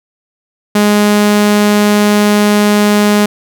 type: tone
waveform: sawtooth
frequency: 207.7 Hz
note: G#3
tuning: in tune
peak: -3 dBFS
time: 0.75-3.26 s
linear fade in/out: 5 ms
effects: none